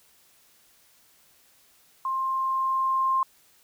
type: tone with level ramp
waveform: sine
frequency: 1057 Hz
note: C6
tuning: 17 cents sharp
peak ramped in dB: -25 to -20 dBFS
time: 2.05-3.23 s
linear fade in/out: 2 ms
effects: white hiss -60 dBFS RMS until 3.63 s